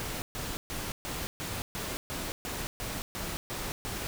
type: noise bursts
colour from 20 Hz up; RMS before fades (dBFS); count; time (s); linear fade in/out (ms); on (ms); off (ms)
pink; -36; 12; 0-4.07; 0; 220; 130
effects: none